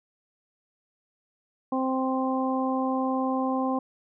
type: harmonic tone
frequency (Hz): 261.6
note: C4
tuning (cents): 0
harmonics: 1 / 2 / 3 / 4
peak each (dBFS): -26 / -31 / -31 / -32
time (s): 1.72-3.79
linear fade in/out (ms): 5
effects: none